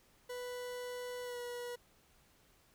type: tone with pitch glide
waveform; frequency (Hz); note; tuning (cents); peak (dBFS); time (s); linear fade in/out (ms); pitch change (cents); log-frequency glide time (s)
40% pulse; 493.9 to 484.9; B4 to B4; 0 to -32; -40; 0.29-1.76; 10; -32; 1.23-1.38
effects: pink hiss -68 dBFS RMS until 2.74 s